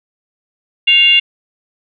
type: tone with frequency modulation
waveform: sine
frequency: 2794 Hz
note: F7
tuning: in tune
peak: -6 dBFS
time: 0.87-1.2 s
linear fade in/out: 10 ms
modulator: 628 Hz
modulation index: 0.57
effects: none